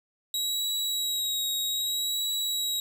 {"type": "tone with vibrato", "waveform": "sawtooth", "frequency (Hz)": 3843, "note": "B7", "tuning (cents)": -48, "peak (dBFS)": -24, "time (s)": [0.34, 2.8], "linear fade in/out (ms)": 2, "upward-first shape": "sine", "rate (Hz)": 0.63, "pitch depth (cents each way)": 24, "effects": []}